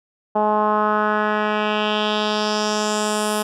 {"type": "tone with low-pass filter sweep", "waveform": "10% pulse", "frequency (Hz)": 211.8, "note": "G#3", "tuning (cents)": 34, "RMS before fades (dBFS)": -20, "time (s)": [0.35, 3.43], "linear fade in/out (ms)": 10, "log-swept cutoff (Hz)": [820, 11000], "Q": 2.7, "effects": []}